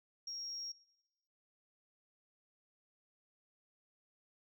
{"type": "tone", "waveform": "sine", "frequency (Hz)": 5588, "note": "F8", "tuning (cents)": 0, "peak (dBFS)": -40, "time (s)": [0.27, 0.72], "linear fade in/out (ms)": 5, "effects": ["noise-tail reverb RT60 1.0 s tail -21 dB re dry", "tanh soft clip ceiling -36 dBFS"]}